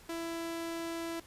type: tone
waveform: sawtooth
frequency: 332.9 Hz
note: E4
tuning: 17 cents sharp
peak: -32 dBFS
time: 0.09-1.2 s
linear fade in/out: 5 ms
effects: pink hiss -57 dBFS RMS until 1.26 s + resampled to 32000 Hz